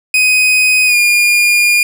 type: tone with pitch glide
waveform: 40% pulse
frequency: 2505 to 2422 Hz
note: D#7 to D#7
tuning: +11 to -47 cents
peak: -7 dBFS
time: 0.14-1.83 s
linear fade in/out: 2 ms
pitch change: -58 cents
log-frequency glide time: 0.86-0.96 s
effects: none